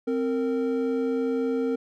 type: tone pair together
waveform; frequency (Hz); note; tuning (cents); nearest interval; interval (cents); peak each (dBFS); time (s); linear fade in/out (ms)
triangle; 261.6 / 460.9; C4 / A#4; 0 / -20; minor seventh; 980; -24; 0.07-1.76; 10
effects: none